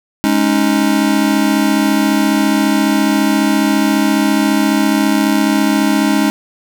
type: chord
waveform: square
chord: Ab suspended fourth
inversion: none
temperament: just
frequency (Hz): 207.7 / 276.9 / 311.5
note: Ab3 / Db4 / Eb4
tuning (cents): 0 / -2 / +2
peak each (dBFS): -16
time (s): 0.24-6.3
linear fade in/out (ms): 0
effects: none